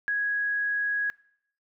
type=tone; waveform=sine; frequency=1661.2 Hz; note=G#6; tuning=in tune; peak=-24 dBFS; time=0.08-1.1 s; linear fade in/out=0 ms; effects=noise-tail reverb RT60 0.7 s tail -23 dB re dry